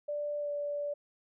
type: tone with pitch glide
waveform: sine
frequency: 587.3 to 580.6 Hz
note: D5 to D5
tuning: 0 to -20 cents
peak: -32 dBFS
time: 0.08-0.94 s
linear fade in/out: 10 ms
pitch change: -20 cents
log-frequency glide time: 0.39-0.5 s
effects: none